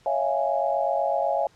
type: tone cluster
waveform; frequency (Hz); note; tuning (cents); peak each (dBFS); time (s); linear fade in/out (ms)
sine; 556 / 649 / 697 / 830; C#5 / E5 / F5 / G#5; +5 / -27 / -4 / -1; -27; 0.06-1.47; 2
effects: pink hiss -58 dBFS RMS until 1.55 s + low-pass 7000 Hz 12 dB/octave